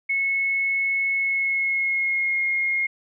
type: tone with pitch glide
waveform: sine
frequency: 2193 to 2144 Hz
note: C#7 to C7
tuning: -19 to +42 cents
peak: -20 dBFS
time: 0.09-2.87 s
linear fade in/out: 10 ms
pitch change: -39 cents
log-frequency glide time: 1.13-2.43 s
effects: none